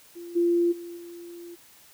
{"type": "tone with level steps", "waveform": "sine", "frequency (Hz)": 344.6, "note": "F4", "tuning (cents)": -23, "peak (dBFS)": [-37, -19, -36, -39], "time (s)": [0.15, 1.56], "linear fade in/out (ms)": 20, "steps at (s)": [0.35, 0.71, 0.96], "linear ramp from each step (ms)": 20, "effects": ["white hiss -54 dBFS RMS until 1.93 s"]}